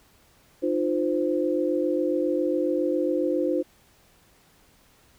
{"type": "tone cluster", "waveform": "sine", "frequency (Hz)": [304.1, 351.4, 517], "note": ["D#4", "F4", "C5"], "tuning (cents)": [-40, 11, -21], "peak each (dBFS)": -26, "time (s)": [0.62, 3.63], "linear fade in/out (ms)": 20, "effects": ["pink hiss -59 dBFS RMS until 5.18 s"]}